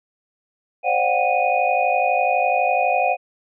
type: tone cluster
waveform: sine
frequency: 523 / 583 / 722 / 774 / 2480 Hz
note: C5 / D5 / F#5 / G5 / D#7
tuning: -1 / -13 / -43 / -22 / -6 cents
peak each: -25 / -25 / -19 / -23 / -24 dBFS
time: 0.83-3.17 s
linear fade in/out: 50 ms
effects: none